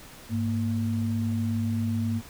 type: tone pair together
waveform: sine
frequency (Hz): 102.45 / 230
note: G#2 / A#3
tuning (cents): -23 / -23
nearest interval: octave + major second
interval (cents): 1400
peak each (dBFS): -27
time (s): 0.29-2.22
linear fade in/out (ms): 50
effects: pink hiss -47 dBFS RMS until 2.29 s